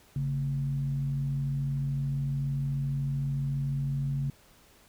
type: tone with frequency modulation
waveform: sine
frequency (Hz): 139.6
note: C#3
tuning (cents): +13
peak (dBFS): -27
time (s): 0.16-4.3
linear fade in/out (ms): 2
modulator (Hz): 86.3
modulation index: 0.4
effects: pink hiss -59 dBFS RMS until 4.88 s